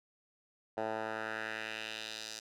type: tone with band-pass filter sweep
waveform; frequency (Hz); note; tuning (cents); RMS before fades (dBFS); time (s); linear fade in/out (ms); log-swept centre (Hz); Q
10% pulse; 110; A2; 0; -40; 0.77-2.4; 10; 750 to 5600; 1.8
effects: none